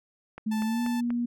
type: click train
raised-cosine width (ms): 0.5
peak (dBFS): -25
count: 4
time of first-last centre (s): 0.38-1.105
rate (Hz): 4.14
type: tone with pitch glide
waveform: sine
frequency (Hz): 216.9 to 239.3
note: A3 to A#3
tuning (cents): -25 to +46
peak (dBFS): -25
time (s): 0.46-1.26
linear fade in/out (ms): 10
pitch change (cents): +171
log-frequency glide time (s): 0.63-0.81
type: tone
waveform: sawtooth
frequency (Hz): 879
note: A5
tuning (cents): -2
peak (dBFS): -32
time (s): 0.51-1.01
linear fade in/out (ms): 10
effects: none